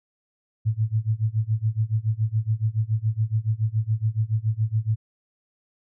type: tone with tremolo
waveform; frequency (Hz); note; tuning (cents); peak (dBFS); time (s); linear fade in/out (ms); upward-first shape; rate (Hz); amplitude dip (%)
sine; 110; A2; 0; -17; 0.65-4.96; 20; sine; 7.1; 95
effects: none